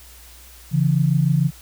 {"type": "tone pair together", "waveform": "sine", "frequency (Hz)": [140, 166.7], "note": ["C#3", "E3"], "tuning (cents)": [18, 20], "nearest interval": "minor third", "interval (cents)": 302, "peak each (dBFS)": [-17, -18], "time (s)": [0.71, 1.51], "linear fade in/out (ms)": 50, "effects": ["added 60 Hz sine -45 dBFS peak until 1.61 s", "white hiss -46 dBFS RMS until 1.61 s"]}